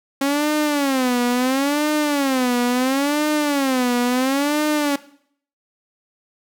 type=tone with vibrato; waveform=sawtooth; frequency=271.4 Hz; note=C#4; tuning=36 cents flat; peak=-13 dBFS; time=0.21-4.96 s; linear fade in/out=5 ms; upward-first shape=sine; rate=0.73 Hz; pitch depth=190 cents each way; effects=noise-tail reverb RT60 0.6 s tail -17 dB re dry